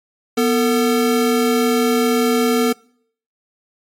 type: tone pair together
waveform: square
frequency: 245.8 / 450 Hz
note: B3 / A4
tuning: -8 / +39 cents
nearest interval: minor seventh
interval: 1047 cents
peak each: -17 dBFS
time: 0.37-2.73 s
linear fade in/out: 10 ms
effects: noise-tail reverb RT60 0.6 s tail -25 dB re dry + MP3 64 kbps